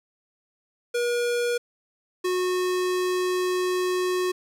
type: tone pair in turn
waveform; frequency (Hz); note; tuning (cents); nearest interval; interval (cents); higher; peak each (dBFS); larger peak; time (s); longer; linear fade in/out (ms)
square; 480 / 364.9; B4 / F#4; -49 / -24; perfect fourth; 475; first; -23; neither; 0.94-1.58 / 2.24-4.32; second; 10
effects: low-pass 12000 Hz 12 dB/octave + 9-bit